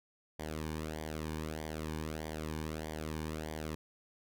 sawtooth tone with flanger, 78 Hz, D#2, 5 cents sharp, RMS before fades -40 dBFS, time 0.39-3.75 s, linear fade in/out 5 ms, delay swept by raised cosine 0.74 to 1.54 ms, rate 1.6 Hz, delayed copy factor -0.75, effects none

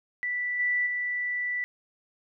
sine tone with level steps, 1970 Hz, B6, 5 cents flat, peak -27 / -23 / -27 dBFS, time 0.23-1.64 s, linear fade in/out 0 ms, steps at 0.59 / 0.86 s, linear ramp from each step 10 ms, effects none

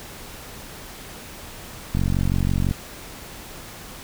click train, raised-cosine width 5 ms, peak -10 dBFS, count 36, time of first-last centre 1.95-2.711 s, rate 46 Hz, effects pink hiss -39 dBFS RMS until 4.03 s

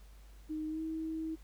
sine tone with pitch glide, 310 to 319.6 Hz, D#4 to D#4, -6 to +47 cents, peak -35 dBFS, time 0.49-1.36 s, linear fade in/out 20 ms, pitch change +53 cents, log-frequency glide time 0.68-0.81 s, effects added 50 Hz sine -52 dBFS peak until 1.43 s + pink hiss -65 dBFS RMS until 1.43 s

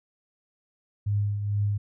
sine tone with tremolo, 102.6 Hz, G#2, 21 cents flat, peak -21 dBFS, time 1.06-1.78 s, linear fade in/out 10 ms, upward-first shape triangle, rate 2.2 Hz, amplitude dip 55%, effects none

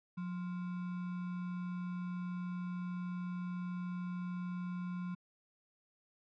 sine tone with sample-and-hold, 179.3 Hz, F3, 46 cents sharp, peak -37 dBFS, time 0.17-5.15 s, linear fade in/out 10 ms, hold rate 1225 Hz, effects low-pass 2000 Hz 12 dB/octave

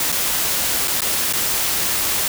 white noise with dropouts, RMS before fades -20 dBFS, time 0-2.28 s, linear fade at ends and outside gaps 2 ms, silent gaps 0.12-0.124 / 0.875-0.879 / 1.007-1.018 / 1.327-1.334 s, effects none

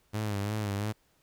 sawtooth tone with vibrato, 103.83 Hz, G#2, in tune, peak -26 dBFS, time 0.13-0.93 s, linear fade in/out 20 ms, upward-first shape sine, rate 2.9 Hz, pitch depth 71 cents each way, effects pink hiss -69 dBFS RMS until 1.22 s

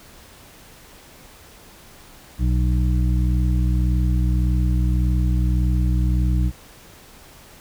harmonic tone, 61.74 Hz, B1, in tune, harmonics 1 / 2 / 3 / 5, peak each -17 / -23 / -27 / -31 dBFS, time 2.38-6.52 s, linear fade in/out 50 ms, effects pink hiss -46 dBFS RMS until 7.6 s

